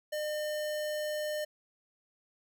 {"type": "tone", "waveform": "square", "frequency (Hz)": 605, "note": "D#5", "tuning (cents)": -49, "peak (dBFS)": -33, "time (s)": [0.12, 1.45], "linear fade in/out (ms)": 10, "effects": []}